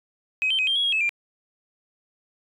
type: tone with pitch steps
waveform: sine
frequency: 2532 / 3115 / 2525 / 3180 / 3332 / 3276 / 2598 / 2384 Hz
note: D#7 / G7 / D#7 / G7 / G#7 / G#7 / E7 / D7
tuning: +30 / -12 / +25 / +24 / +5 / -24 / -26 / +25 cents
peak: -19 dBFS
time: 0.42-1.092 s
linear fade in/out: 0 ms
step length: 84 ms
effects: tanh soft clip ceiling -15 dBFS